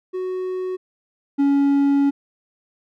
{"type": "tone pair in turn", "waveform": "triangle", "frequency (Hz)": [370, 280.5], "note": ["F#4", "C#4"], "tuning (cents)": [0, 21], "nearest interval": "perfect fourth", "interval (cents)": 479, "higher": "first", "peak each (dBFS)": [-21, -12], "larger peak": "second", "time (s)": [[0.13, 0.77], [1.38, 2.11]], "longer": "second", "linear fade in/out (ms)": 20, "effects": []}